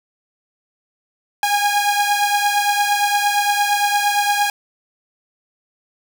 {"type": "beating tone pair", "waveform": "sawtooth", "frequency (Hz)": [817, 825.7], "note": ["G#5", "G#5"], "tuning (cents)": [-29, -10], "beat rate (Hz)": 8.7, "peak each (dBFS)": [-13, -17], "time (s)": [1.43, 4.5], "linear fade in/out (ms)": 2, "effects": []}